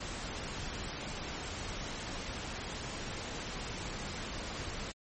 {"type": "noise", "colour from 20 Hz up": "pink", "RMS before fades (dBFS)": -40, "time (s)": [0, 4.92], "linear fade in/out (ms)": 10, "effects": ["MP3 32 kbps"]}